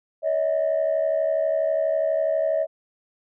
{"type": "tone pair together", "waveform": "sine", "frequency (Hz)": [565.8, 638], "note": ["C#5", "D#5"], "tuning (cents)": [35, 43], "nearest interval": "major second", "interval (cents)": 208, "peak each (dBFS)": [-23, -20], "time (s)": [0.22, 2.67], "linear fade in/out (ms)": 50, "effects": ["tanh soft clip ceiling -15 dBFS"]}